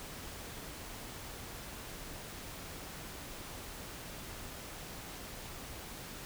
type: silence
effects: pink hiss -46 dBFS RMS until 6.25 s